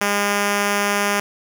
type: tone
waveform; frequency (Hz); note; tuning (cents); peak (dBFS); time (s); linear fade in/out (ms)
5% pulse; 203.4; G#3; -36; -6; 0.01-1.2; 5
effects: none